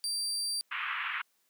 30% pulse tone, 4699 Hz, D8, in tune, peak -28 dBFS, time 0.04-0.61 s, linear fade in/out 0 ms
pink band-pass noise, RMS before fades -35 dBFS, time 0.71-1.22 s, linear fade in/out 10 ms, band 1100 to 2900 Hz, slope 48 dB/octave
effects white hiss -73 dBFS RMS until 1.49 s + high-pass 200 Hz 12 dB/octave

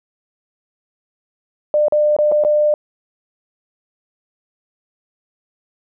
sine tone with dropouts, 599 Hz, D5, 34 cents sharp, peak -11 dBFS, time 1.74-2.74 s, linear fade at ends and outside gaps 1 ms, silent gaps 1.883-1.923 / 2.165-2.187 / 2.316-2.321 / 2.438-2.448 s, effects none

